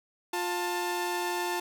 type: tone pair together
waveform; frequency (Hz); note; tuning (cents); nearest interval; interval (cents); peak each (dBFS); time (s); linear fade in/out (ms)
sawtooth; 353.3 / 887.2; F4 / A5; +20 / +14; octave + major third; 1594; -28; 0.33-1.6; 5
effects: 10-bit